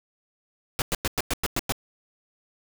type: noise bursts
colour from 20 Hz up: pink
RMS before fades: -25 dBFS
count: 8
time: 0.79-1.722 s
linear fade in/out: 0 ms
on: 29 ms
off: 100 ms
effects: none